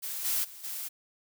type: noise with level steps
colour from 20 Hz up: blue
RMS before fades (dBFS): -36 / -29 / -47 / -37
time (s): 0.02-0.89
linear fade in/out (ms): 20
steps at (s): 0.24 / 0.43 / 0.63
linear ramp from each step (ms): 20
effects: none